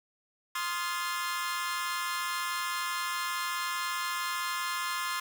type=chord; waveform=sawtooth; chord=F dominant seventh; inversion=second; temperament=equal with one note detuned; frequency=1046.5 / 1244.5 / 1396.9 / 1719.8 Hz; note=C6 / Eb6 / F6 / A6; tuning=0 / 0 / 0 / -40 cents; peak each=-30 / -35 / -35 / -35 dBFS; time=0.55-5.2 s; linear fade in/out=5 ms; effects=9-bit